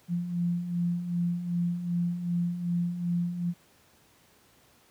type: beating tone pair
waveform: sine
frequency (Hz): 171.7 / 174.3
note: F3 / F3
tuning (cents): -29 / -3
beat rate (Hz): 2.6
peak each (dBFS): -34 / -27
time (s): 0.08-3.54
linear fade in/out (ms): 50
effects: pink hiss -61 dBFS RMS until 4.9 s + high-pass 80 Hz 12 dB/octave